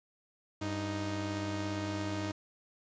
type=tone pair together; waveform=sawtooth; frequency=98 / 311.1 Hz; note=G2 / D#4; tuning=0 / 0 cents; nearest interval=octave + minor sixth; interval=2000 cents; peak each=-33 / -32 dBFS; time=0.61-2.32 s; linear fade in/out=10 ms; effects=resampled to 16000 Hz + 9-bit